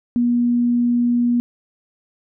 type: tone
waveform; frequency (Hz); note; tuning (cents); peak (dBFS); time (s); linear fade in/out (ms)
sine; 240.6; B3; -45; -14; 0.16-1.4; 0
effects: none

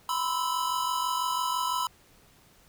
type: tone cluster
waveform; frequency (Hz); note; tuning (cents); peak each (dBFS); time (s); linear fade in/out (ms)
square; 986 / 1032 / 1311; B5 / C6 / E6; -3 / -24 / -10; -30 / -33 / -34; 0.09-1.87; 2
effects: pink hiss -59 dBFS RMS until 2.68 s

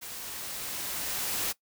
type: noise with level ramp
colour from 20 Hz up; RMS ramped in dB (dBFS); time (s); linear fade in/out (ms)
white; -41 to -30; 0.01-1.53; 20
effects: noise-tail reverb RT60 0.1 s tail -19 dB re dry

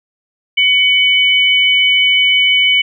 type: tone pair together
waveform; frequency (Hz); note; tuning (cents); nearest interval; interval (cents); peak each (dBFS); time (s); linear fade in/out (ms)
sine; 2247 / 3000; C#7 / F#7; +23 / +23; perfect fourth; 500; -11; 0.57-2.82; 10
effects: none

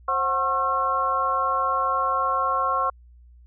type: tone cluster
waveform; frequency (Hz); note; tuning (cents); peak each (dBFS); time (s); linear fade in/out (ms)
sine; 529 / 740 / 1083 / 1348; C5 / F#5 / C#6 / E6; +19 / 0 / -41 / +38; -30 / -30 / -22 / -27; 0.08-2.9; 5
effects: added 60 Hz sine -47 dBFS peak until 3.46 s

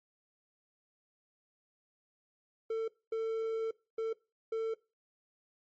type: tone bursts at uneven times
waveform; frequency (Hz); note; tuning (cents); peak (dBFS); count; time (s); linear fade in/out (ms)
triangle; 447.8; A4; +30; -29; 4; 2.7-2.88 / 3.12-3.71 / 3.98-4.13 / 4.52-4.74; 5
effects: noise-tail reverb RT60 0.3 s tail -22 dB re dry + MP3 32 kbps

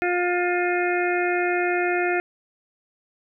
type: harmonic tone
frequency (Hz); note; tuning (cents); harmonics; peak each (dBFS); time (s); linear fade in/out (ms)
354.3; F4; +25; 1 / 2 / 4 / 5 / 6 / 7; -23 / -26 / -29 / -30 / -31 / -31; 0.02-2.2; 0
effects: none

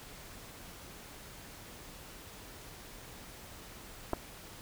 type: clicks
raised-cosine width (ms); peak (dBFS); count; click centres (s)
1; -17 / -21; 2; 4.133 / 4.136
effects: pink hiss -50 dBFS RMS until 4.61 s

